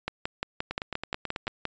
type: two click trains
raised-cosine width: 0.3 ms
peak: -13 / -16 dBFS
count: 10 / 8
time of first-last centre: 0.08-1.653 / 0.71-1.47 s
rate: 5.72 / 9.21 Hz
effects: resampled to 16000 Hz